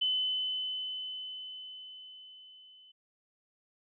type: tone with level ramp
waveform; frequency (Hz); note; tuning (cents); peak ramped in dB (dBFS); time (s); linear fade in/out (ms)
sine; 3026; F#7; +38; -26 to -55; 0.01-2.92; 10
effects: none